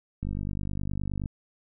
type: click train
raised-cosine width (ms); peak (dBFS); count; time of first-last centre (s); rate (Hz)
5; -20; 52; 0.23-1.258; 49.6
effects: none